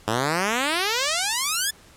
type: exponential sweep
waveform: 5% pulse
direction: up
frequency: 103.83 to 1760 Hz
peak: -10 dBFS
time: 0.07-1.71 s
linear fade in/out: 10 ms
effects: pink hiss -51 dBFS RMS until 1.96 s + low-pass 11000 Hz 12 dB/octave